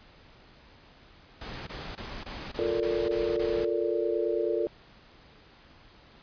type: noise bursts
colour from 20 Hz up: pink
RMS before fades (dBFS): -39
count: 8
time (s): 1.41-3.651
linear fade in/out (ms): 5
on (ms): 260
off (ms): 23
type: chord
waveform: sine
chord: Bb major seventh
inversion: second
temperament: just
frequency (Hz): 349.6 / 437 / 466.2 / 582.7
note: F4 / A4 / Bb4 / D5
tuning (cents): +2 / -12 / 0 / -14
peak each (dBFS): -30 / -30 / -31 / -33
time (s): 2.59-4.67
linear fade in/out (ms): 0
effects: pink hiss -55 dBFS RMS until 6.22 s + resampled to 11025 Hz